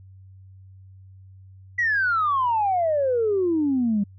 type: exponential sweep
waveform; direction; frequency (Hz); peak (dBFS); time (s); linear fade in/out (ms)
sine; down; 1975.5 to 196; -18; 1.78-4.04; 10
effects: tanh soft clip ceiling -14 dBFS + added 95 Hz sine -44 dBFS peak until 4.18 s